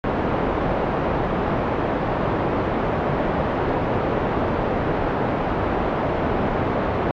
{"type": "low-pass noise", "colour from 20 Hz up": "white", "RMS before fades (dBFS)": -22, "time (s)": [0.04, 7.11], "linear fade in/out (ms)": 0, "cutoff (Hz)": 740, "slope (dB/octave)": 12, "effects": ["low-pass 3000 Hz 12 dB/octave", "AAC 64 kbps"]}